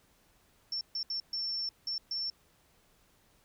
sine tone bursts at uneven times, 5410 Hz, E8, 44 cents sharp, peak -32 dBFS, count 6, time 0.72-0.81 / 0.95-1.03 / 1.1-1.2 / 1.33-1.69 / 1.87-1.98 / 2.11-2.3 s, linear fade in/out 2 ms, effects pink hiss -67 dBFS RMS until 3.44 s

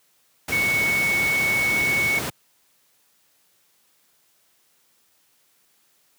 sine tone in noise, 2217 Hz, C#7, in tune, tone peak -19 dBFS, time 0.52-2.19 s, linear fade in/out 5 ms, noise pink, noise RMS -28 dBFS, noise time 0.48-2.3 s, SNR +6 dB, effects white hiss -63 dBFS RMS until 6.18 s + high-pass 100 Hz 12 dB/octave

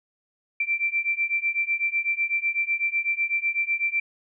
sine beating tone pair, 2344 / 2352 Hz, D7 / D7, -4 / +2 cents, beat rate 8 Hz, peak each -26 / -25 dBFS, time 0.6-4 s, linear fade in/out 5 ms, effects none

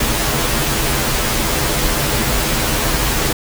pink noise with comb filter, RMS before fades -17 dBFS, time 0-3.33 s, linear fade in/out 5 ms, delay 11 ms, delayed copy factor -0.9, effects none

